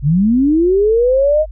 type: linear sweep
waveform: sine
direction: up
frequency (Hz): 130 to 633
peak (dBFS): -9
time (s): 0.02-1.46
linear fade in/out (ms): 50
effects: added 50 Hz sine -27 dBFS peak until 1.51 s